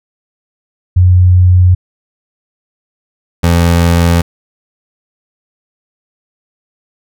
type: tone pair in turn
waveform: sine / 25% pulse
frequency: 90.6 / 85.22 Hz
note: F#2 / F2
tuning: -36 / -42 cents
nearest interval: minor second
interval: 106 cents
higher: first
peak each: -3 dBFS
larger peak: neither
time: 0.96-1.75 / 3.43-4.22 s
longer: neither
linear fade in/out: 10 ms
effects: none